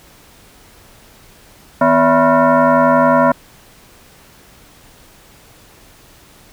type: tone with frequency modulation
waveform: sine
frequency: 159.4 Hz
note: D#3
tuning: 42 cents sharp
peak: -8 dBFS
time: 1.81-3.32 s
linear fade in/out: 5 ms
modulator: 410 Hz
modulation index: 2.7
effects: pink hiss -45 dBFS RMS until 6.52 s